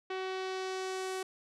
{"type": "tone with low-pass filter sweep", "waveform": "sawtooth", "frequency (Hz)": 376.5, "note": "F#4", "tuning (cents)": 30, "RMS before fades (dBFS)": -37, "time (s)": [0.1, 1.23], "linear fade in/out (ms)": 5, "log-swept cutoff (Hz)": [3100, 10000], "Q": 1.2, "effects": []}